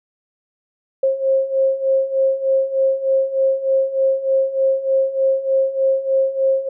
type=beating tone pair; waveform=sine; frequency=533 / 536.3 Hz; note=C5 / C5; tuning=+32 / +43 cents; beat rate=3.3 Hz; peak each=-20 / -16 dBFS; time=1.03-6.69 s; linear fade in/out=5 ms; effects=none